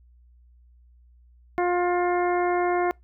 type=harmonic tone; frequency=354.3 Hz; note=F4; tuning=25 cents sharp; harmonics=1 / 2 / 3 / 4 / 5 / 6; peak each=-23 / -25 / -31 / -35 / -37 / -36 dBFS; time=1.58-2.91 s; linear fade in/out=0 ms; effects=noise-tail reverb RT60 0.2 s tail -26 dB re dry + added 60 Hz sine -52 dBFS peak until 3.03 s